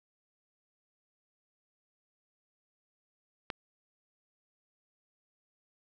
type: click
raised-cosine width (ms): 0.3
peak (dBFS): -18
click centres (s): 3.502
effects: none